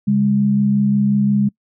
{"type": "tone pair together", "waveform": "sine", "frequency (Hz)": [138.59, 204.2], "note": ["C#3", "G#3"], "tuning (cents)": [0, -29], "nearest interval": "perfect fifth", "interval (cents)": 671, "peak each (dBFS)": [-20, -13], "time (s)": [0.07, 1.49], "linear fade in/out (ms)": 10, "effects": ["noise-tail reverb RT60 0.1 s tail -25 dB re dry"]}